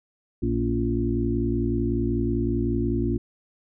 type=harmonic tone with a mistuned harmonic; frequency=58 Hz; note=A#1; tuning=8 cents flat; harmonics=1 / 2 / 4 / 5 / 6; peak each=-28 / -28 / -28 / -28 / -28 dBFS; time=0.42-3.18 s; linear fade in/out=10 ms; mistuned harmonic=5; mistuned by=-44 cents; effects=none